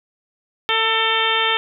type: harmonic tone with a mistuned harmonic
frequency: 448 Hz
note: A4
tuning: 31 cents sharp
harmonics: 1 / 2 / 3 / 4 / 5 / 6 / 7 / 8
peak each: -26 / -24 / -23 / -24 / -25 / -26 / -22 / -25 dBFS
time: 0.69-1.57 s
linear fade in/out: 0 ms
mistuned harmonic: 3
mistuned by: -20 cents
effects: none